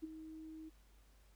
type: tone with ADSR envelope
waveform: sine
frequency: 316.4 Hz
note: D#4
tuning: 29 cents sharp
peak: -38 dBFS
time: 0.02-0.7 s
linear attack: 21 ms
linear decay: 17 ms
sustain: -10 dB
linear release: 19 ms
effects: added 50 Hz sine -63 dBFS peak until 1.35 s + pink hiss -72 dBFS RMS until 1.35 s